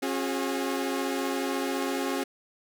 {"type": "tone cluster", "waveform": "sawtooth", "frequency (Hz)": [271.2, 360.4, 414.7], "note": ["C#4", "F#4", "G#4"], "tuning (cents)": [-38, -45, -3], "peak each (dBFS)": [-26, -29, -30], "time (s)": [0.02, 2.24], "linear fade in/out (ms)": 10, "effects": []}